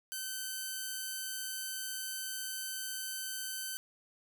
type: tone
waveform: 5% pulse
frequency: 1534 Hz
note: G6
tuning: 38 cents flat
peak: -26 dBFS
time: 0.12-3.77 s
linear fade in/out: 0 ms
effects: none